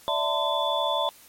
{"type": "tone cluster", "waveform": "sine", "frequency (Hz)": [585, 657, 898, 1025, 3464], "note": ["D5", "E5", "A5", "C6", "A7"], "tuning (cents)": [-7, -6, 35, -36, -28], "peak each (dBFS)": -29, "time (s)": [0.08, 1.09], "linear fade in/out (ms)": 0, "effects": ["white hiss -52 dBFS RMS until 1.28 s", "MP3 64 kbps"]}